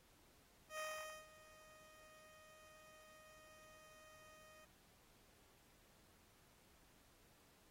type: tone with ADSR envelope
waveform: 15% pulse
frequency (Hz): 622.3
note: D#5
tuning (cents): 0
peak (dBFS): -37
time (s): 0.69-4.65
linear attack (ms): 100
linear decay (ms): 470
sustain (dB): -19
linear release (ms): 5
effects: pink hiss -71 dBFS RMS until 7.7 s + AAC 48 kbps